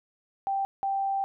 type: tone bursts at uneven times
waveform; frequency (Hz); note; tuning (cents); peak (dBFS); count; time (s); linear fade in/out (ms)
sine; 784; G5; 0; -25; 2; 0.47-0.65 / 0.83-1.24; 0
effects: none